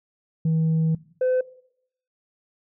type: tone pair in turn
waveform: sine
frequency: 160.6 / 509.9 Hz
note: E3 / C5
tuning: -45 / -45 cents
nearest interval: octave + minor sixth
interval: 2000 cents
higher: second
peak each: -16 dBFS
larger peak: neither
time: 0.45-0.95 / 1.21-1.41 s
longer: first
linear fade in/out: 5 ms
effects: noise-tail reverb RT60 0.7 s tail -21 dB re dry + tanh soft clip ceiling -17 dBFS